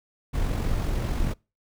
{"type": "noise with amplitude modulation", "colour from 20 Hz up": "brown", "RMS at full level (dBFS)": -24, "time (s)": [0.33, 1.34], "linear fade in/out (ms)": 20, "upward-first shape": "sine", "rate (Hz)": 45, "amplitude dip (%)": 35, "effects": ["noise-tail reverb RT60 0.3 s tail -26 dB re dry"]}